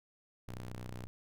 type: ring-modulated tone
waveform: sawtooth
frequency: 61.74 Hz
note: B1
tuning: in tune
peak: -35 dBFS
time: 0.48-1.07 s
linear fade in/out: 0 ms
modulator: 47.8 Hz
effects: none